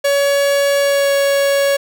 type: tone with pitch glide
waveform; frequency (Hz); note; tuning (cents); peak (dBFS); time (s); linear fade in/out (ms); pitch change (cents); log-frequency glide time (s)
45% pulse; 563 to 558.5; C#5 to C#5; +27 to +13; -12; 0.04-1.77; 10; -14; 0.82-1.12
effects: none

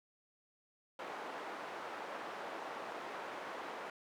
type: band-pass noise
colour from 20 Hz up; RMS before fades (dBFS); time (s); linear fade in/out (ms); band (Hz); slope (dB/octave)
white; -45; 0.99-3.9; 2; 400 to 1100; 12
effects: none

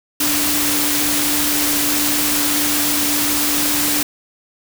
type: tone in noise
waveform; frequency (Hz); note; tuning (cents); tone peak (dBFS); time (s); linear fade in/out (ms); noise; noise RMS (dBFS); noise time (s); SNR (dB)
sine; 293.7; D4; 0; -23; 0.2-4.03; 5; white; -18; 0.2-4.03; -8
effects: none

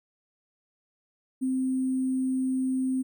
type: tone with sample-and-hold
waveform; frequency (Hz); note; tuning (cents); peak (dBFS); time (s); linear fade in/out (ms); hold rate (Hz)
sine; 260; C4; -11; -24; 1.41-3.03; 20; 8820
effects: none

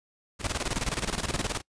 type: noise with tremolo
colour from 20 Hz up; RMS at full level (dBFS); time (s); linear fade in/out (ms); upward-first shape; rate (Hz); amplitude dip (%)
pink; -28; 0.39-1.62; 50; square; 19; 75
effects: noise-tail reverb RT60 0.1 s tail -24 dB re dry + resampled to 22050 Hz

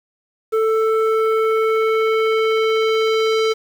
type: tone with low-pass filter sweep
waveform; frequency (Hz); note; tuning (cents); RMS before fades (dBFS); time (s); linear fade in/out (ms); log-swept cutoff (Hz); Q
square; 442; A4; +8; -17; 0.52-3.54; 20; 1100 to 4500; 1.4
effects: 7-bit

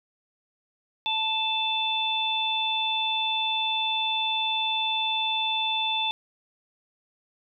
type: harmonic tone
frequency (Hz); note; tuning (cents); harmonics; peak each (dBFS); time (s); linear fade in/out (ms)
880; A5; 0; 1 / 3 / 4; -29 / -31 / -26; 1.06-6.11; 0
effects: none

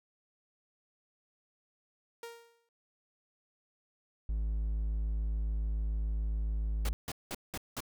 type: tone with exponential decay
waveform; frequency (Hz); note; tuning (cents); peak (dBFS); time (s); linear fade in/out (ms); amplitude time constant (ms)
sawtooth; 466.2; A#4; 0; -36; 2.23-2.69; 2; 100
type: tone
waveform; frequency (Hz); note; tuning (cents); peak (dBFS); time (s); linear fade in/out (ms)
triangle; 53.5; A1; -48; -28; 4.29-6.93; 0
type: noise bursts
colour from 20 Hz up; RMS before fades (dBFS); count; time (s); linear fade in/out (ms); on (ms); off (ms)
pink; -38; 5; 6.85-7.805; 2; 39; 190
effects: none

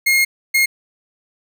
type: tone bursts at uneven times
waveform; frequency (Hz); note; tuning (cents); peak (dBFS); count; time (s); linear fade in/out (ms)
40% pulse; 2145; C7; +42; -11; 2; 0.06-0.25 / 0.54-0.66; 10
effects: none

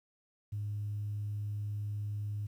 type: tone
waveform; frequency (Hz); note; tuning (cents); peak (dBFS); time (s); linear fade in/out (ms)
sine; 103.83; G#2; 0; -33; 0.52-2.47; 10
effects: tanh soft clip ceiling -30 dBFS + 11-bit

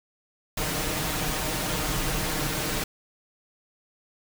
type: noise with comb filter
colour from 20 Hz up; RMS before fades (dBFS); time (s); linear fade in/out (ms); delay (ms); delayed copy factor
pink; -28; 0.57-2.84; 5; 6.5; +0.55
effects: none

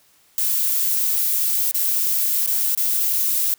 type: noise with dropouts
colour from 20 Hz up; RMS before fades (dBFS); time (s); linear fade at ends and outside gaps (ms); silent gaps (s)
violet; -20; 0.38-3.54; 0; 1.712-1.745 / 2.462-2.475 / 2.75-2.775
effects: white hiss -57 dBFS RMS until 3.58 s

